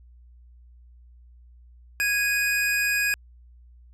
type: tone pair together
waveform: square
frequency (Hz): 1653.1 / 2489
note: G#6 / D#7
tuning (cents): -8 / 0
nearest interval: perfect fifth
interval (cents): 708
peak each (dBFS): -25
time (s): 2-3.14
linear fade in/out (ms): 0
effects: added 60 Hz sine -48 dBFS peak until 3.93 s + resampled to 32000 Hz